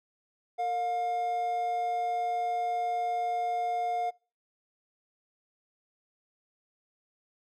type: tone pair together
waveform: triangle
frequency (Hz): 459.7 / 711.8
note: A#4 / F5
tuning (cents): -24 / +33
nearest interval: minor sixth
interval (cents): 757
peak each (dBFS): -37 / -26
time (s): 0.58-4.11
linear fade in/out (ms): 20
effects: noise-tail reverb RT60 0.4 s tail -26 dB re dry